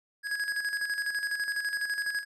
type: tone with tremolo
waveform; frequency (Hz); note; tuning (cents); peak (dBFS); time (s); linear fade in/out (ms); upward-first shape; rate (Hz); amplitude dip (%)
square; 1661.2; G#6; 0; -28; 0.23-2.25; 50; square; 12; 55
effects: low-pass 10000 Hz 12 dB/octave